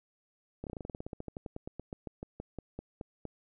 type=slowing click train; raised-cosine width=2 ms; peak=-26 dBFS; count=27; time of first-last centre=0.64-3.253 s; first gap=28 ms; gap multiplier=1.09; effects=none